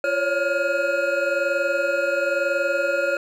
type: tone cluster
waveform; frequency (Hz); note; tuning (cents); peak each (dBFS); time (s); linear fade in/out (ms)
triangle; 344.1 / 545 / 566 / 1414 / 2538; F4 / C#5 / C#5 / F6 / D#7; -26 / -29 / +36 / +21 / +34; -31 / -23 / -22 / -23 / -30; 0.04-3.17; 2
effects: none